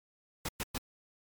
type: noise bursts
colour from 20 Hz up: pink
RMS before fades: -35 dBFS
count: 3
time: 0.45-0.781 s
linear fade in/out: 5 ms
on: 37 ms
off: 110 ms
effects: MP3 96 kbps